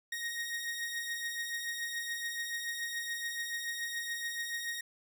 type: beating tone pair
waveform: sawtooth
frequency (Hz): 1864.7 / 1871.7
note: A#6 / A#6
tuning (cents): 0 / +7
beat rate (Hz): 7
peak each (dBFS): -39 / -33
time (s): 0.12-4.81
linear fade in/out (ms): 5
effects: none